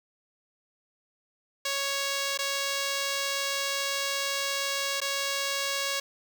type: tone with dropouts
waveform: 5% pulse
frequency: 554.4 Hz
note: C#5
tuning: in tune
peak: -16 dBFS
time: 1.65-6 s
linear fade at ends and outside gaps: 5 ms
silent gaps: 2.376-2.388 / 5.004-5.015 s
effects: none